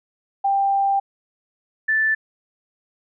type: tone pair in turn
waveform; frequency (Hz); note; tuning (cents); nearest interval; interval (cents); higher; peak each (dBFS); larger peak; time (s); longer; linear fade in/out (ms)
sine; 790 / 1758.7; G5 / A6; +13 / -1; octave + major second; 1386; second; -16; neither; 0.44-1 / 1.88-2.15; first; 10
effects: none